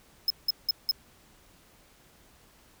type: tone bursts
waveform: square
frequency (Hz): 5150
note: E8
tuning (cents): -41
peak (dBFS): -22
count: 4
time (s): 0.28-0.912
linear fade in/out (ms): 2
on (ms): 23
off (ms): 180
effects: pink hiss -59 dBFS RMS until 2.8 s